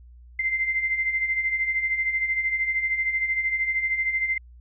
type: beating tone pair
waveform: sine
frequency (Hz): 2072 / 2085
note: C7 / C7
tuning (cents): -17 / -7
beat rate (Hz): 13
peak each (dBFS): -30 / -23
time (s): 0.39-4.38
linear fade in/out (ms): 5
effects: added 60 Hz sine -45 dBFS peak until 4.6 s